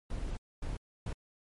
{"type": "noise bursts at uneven times", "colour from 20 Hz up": "brown", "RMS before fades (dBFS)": -36, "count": 3, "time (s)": [[0.1, 0.37], [0.62, 0.77], [1.06, 1.13]], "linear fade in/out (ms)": 5, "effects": ["MP3 48 kbps"]}